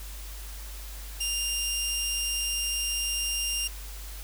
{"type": "tone with amplitude modulation", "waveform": "15% pulse", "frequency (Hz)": 2800, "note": "F7", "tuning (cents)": 4, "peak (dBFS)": -19, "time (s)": [1.2, 3.68], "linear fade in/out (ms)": 10, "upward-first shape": "sine", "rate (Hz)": 291, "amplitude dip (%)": 25, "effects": ["added 50 Hz sine -38 dBFS peak until 4.23 s", "white hiss -45 dBFS RMS until 4.23 s"]}